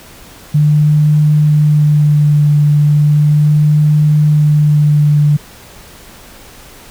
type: tone with vibrato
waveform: sine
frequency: 149.2 Hz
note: D3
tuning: 28 cents sharp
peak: -6 dBFS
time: 0.54-5.37 s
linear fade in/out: 10 ms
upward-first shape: sine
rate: 0.36 Hz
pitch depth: 18 cents each way
effects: pink hiss -37 dBFS RMS until 6.9 s